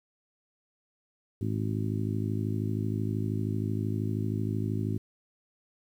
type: harmonic tone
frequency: 52.9 Hz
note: G#1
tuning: 33 cents sharp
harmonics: 2 / 3 / 4 / 5 / 6 / 7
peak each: -30 / -37 / -35 / -36 / -39 / -40 dBFS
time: 1.41-4.98 s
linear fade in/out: 5 ms
effects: 10-bit